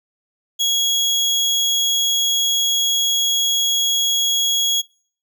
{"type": "tone", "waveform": "30% pulse", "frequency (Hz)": 3322, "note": "G#7", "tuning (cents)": 0, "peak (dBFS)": -13, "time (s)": [0.59, 4.82], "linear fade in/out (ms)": 20, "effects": ["noise-tail reverb RT60 0.5 s tail -25 dB re dry"]}